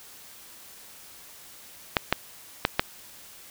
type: clicks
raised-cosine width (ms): 0.3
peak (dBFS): -3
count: 4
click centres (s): 1.968 / 2.126 / 2.651 / 2.795
effects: white hiss -48 dBFS RMS until 3.5 s